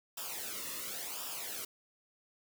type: noise with flanger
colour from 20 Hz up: white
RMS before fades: -41 dBFS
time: 0.17-1.65 s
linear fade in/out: 5 ms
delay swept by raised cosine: 0.47 to 1.31 ms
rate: 0.93 Hz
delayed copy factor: -0.7
effects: none